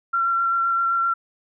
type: tone with vibrato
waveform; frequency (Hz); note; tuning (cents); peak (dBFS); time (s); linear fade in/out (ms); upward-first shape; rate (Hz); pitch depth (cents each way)
sine; 1364; F6; -41; -18; 0.13-1.14; 10; sine; 7.7; 13
effects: none